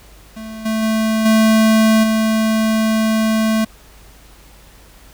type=tone with level steps; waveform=square; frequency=220 Hz; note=A3; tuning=in tune; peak=-29 / -17 / -15 / -10 / -14 dBFS; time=0.36-3.65 s; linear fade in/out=10 ms; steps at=0.65 / 0.82 / 1.25 / 2.03 s; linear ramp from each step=10 ms; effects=added 50 Hz sine -44 dBFS peak until 5.13 s + pink hiss -46 dBFS RMS until 5.13 s